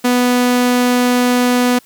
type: tone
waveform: sawtooth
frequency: 246.9 Hz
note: B3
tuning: in tune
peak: -7 dBFS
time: 0.04-1.79 s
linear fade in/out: 10 ms
effects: white hiss -48 dBFS RMS until 1.85 s